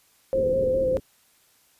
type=tone with vibrato; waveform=sine; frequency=523.3 Hz; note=C5; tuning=in tune; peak=-20 dBFS; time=0.33-0.97 s; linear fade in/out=0 ms; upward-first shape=square; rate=4.9 Hz; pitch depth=25 cents each way
type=low-pass noise; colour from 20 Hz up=white; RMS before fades=-32 dBFS; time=0.34-1 s; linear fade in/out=5 ms; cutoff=510 Hz; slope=96 dB/octave
effects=white hiss -61 dBFS RMS until 1.79 s + resampled to 32000 Hz